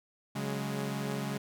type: chord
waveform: sawtooth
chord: C# suspended fourth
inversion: none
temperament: equal with one note detuned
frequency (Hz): 139.56 / 185 / 207.7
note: C#3 / F#3 / G#3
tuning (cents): +12 / 0 / 0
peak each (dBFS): -32 / -37 / -32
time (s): 0.35-1.38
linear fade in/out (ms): 10
effects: none